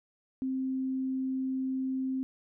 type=tone; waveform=sine; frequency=262.4 Hz; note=C4; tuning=5 cents sharp; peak=-29 dBFS; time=0.42-2.23 s; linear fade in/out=0 ms; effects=none